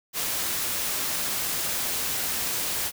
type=noise; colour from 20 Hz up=white; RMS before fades=-28 dBFS; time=0.13-2.92 s; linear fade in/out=50 ms; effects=none